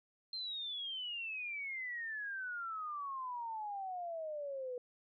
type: exponential sweep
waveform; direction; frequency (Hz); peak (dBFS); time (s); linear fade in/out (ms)
sine; down; 4186 to 487.6; -39; 0.33-4.78; 2
effects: none